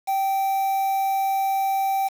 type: tone with quantisation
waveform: triangle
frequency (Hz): 778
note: G5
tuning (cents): -13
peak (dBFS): -18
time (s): 0.07-2.09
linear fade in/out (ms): 20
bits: 6
effects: none